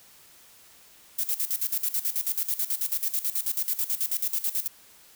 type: noise with tremolo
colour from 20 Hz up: violet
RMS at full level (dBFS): -26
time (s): 1.18-4.68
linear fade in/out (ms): 10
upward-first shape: square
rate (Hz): 9.2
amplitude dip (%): 80
effects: white hiss -54 dBFS RMS until 5.15 s